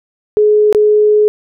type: tone with dropouts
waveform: sine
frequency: 422.3 Hz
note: G#4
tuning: 29 cents sharp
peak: -6 dBFS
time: 0.37-1.28 s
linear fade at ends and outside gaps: 0 ms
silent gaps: 0.727-0.748 s
effects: none